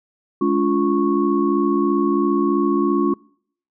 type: tone cluster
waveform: sine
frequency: 210.8 / 285.8 / 348.8 / 1103 Hz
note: G#3 / D4 / F4 / C#6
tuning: +26 / -47 / -2 / -9 cents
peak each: -22 / -19 / -19 / -25 dBFS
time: 0.41-3.14 s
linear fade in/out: 5 ms
effects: noise-tail reverb RT60 0.6 s tail -25 dB re dry